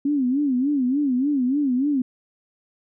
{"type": "tone with vibrato", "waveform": "sine", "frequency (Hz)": 270, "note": "C#4", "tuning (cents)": -45, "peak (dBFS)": -18, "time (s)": [0.05, 2.02], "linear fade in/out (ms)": 5, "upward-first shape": "sine", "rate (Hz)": 3.4, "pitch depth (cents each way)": 160, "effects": []}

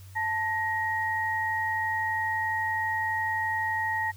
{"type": "tone pair together", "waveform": "sine", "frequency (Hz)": [880, 1883.1], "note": ["A5", "A#6"], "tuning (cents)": [0, 17], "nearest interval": "octave + minor second", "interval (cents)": 1317, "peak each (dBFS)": [-29, -28], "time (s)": [0.15, 4.12], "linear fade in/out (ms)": 20, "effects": ["added 95 Hz sine -44 dBFS peak until 4.16 s", "white hiss -56 dBFS RMS until 4.16 s"]}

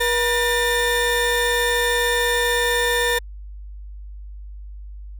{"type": "tone pair together", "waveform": "30% pulse", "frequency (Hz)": [480.4, 1795.5], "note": ["B4", "A6"], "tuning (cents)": [-48, 35], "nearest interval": "octave + major seventh", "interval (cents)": 2283, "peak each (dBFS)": -18, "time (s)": [0, 3.19], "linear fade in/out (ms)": 10, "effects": ["added 50 Hz sine -33 dBFS peak until 5.19 s"]}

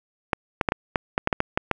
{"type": "clicks", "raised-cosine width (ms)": 0.5, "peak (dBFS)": -5, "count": 11, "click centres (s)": [0.332, 0.612, 0.688, 0.721, 0.958, 1.179, 1.274, 1.328, 1.404, 1.575, 1.713], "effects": []}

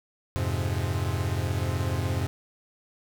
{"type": "chord", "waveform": "45% pulse", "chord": "F minor", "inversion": "none", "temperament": "equal", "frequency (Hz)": [87.31, 103.83, 130.81], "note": ["F2", "Ab2", "C3"], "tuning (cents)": [0, 0, 0], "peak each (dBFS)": [-29, -30, -31], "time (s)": [0.36, 2.27], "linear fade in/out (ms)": 0, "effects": []}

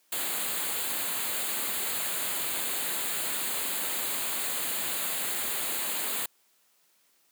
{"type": "band-stop noise", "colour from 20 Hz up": "white", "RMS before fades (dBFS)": -31, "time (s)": [0.12, 6.26], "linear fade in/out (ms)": 5, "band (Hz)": [4600, 6700], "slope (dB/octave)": 96, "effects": ["white hiss -67 dBFS RMS until 7.31 s", "high-pass 200 Hz 12 dB/octave"]}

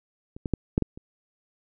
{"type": "clicks", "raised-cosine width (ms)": 3, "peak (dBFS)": [-27, -16, -10, -7, -11, -28], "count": 6, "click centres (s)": [0.365, 0.458, 0.537, 0.779, 0.823, 0.975], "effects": []}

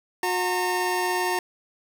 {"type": "tone pair together", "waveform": "25% pulse", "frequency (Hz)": [362.1, 913.9], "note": ["F#4", "A#5"], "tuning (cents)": [-37, -35], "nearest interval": "octave + major third", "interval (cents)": 1602, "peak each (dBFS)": -22, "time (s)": [0.23, 1.39], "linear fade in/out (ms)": 2, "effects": []}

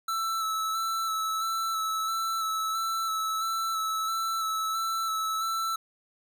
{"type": "tone with vibrato", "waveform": "square", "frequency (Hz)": 1318.5, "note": "E6", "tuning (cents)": 0, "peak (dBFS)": -28, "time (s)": [0.08, 5.76], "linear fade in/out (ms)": 5, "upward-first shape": "square", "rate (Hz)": 1.5, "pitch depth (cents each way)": 17, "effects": []}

